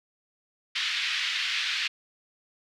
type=band-pass noise; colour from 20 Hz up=white; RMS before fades=-29 dBFS; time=0.75-1.88 s; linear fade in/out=10 ms; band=1700 to 3900 Hz; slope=24 dB/octave; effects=none